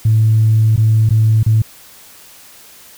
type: tone with dropouts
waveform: sine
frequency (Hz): 110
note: A2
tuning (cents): 0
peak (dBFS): -7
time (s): 0.05-1.62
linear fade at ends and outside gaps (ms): 5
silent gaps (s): 0.762-0.776 / 1.092-1.106 / 1.431-1.462
effects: tanh soft clip ceiling -3 dBFS + white hiss -41 dBFS RMS until 2.97 s